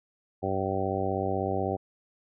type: harmonic tone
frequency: 96.1 Hz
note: G2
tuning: 34 cents flat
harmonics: 1 / 2 / 3 / 4 / 5 / 6 / 7 / 8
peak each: -34 / -36 / -36 / -33 / -35 / -35 / -36 / -33 dBFS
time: 0.42-1.77 s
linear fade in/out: 20 ms
effects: none